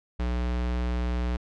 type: tone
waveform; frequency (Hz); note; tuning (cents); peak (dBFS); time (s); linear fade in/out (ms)
square; 60.7; B1; -29; -26; 0.19-1.37; 10
effects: low-pass 4000 Hz 12 dB/octave